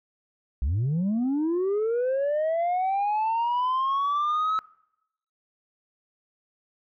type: linear sweep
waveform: sine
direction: up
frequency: 57.2 to 1300 Hz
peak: -20 dBFS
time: 0.62-4.59 s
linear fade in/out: 0 ms
effects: noise-tail reverb RT60 0.8 s tail -23 dB re dry + tanh soft clip ceiling -21 dBFS